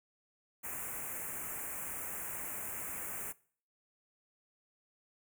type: band-stop noise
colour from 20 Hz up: white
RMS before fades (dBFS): -41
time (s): 0.63-3.33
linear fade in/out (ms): 20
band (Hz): 2500 to 7100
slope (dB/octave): 48
effects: noise-tail reverb RT60 0.5 s tail -22 dB re dry